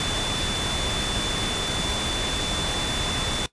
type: tone in noise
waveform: sine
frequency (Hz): 3501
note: A7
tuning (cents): -9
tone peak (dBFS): -28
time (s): 0-3.46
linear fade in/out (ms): 2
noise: pink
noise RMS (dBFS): -27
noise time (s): 0-3.46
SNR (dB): -4
effects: noise-tail reverb RT60 0.1 s tail -17 dB re dry + resampled to 22050 Hz